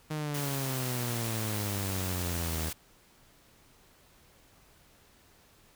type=exponential sweep; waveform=sawtooth; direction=down; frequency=155.56 to 77.78 Hz; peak=-28 dBFS; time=0.1-2.7 s; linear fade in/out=10 ms
type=noise; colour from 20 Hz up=white; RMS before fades=-38 dBFS; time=0.34-2.73 s; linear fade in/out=5 ms
effects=pink hiss -61 dBFS RMS until 5.75 s